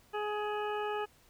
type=harmonic tone; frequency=419.3 Hz; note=G#4; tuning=17 cents sharp; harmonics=1 / 2 / 3 / 4 / 6 / 7; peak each=-35 / -37 / -41 / -44 / -48 / -49 dBFS; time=0.13-1.06 s; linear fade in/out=20 ms; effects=pink hiss -64 dBFS RMS until 1.29 s